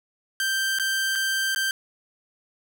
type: tone with dropouts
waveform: sawtooth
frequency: 1568 Hz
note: G6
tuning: in tune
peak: -19 dBFS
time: 0.4-1.71 s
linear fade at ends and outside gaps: 1 ms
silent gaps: 0.787-0.797 / 1.154-1.157 / 1.548-1.56 s
effects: 10-bit